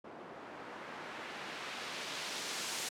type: noise with low-pass filter sweep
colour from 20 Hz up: white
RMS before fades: -43 dBFS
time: 0.04-2.89 s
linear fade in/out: 5 ms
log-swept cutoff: 730 to 8000 Hz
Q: 0.75
effects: high-pass 200 Hz 12 dB/octave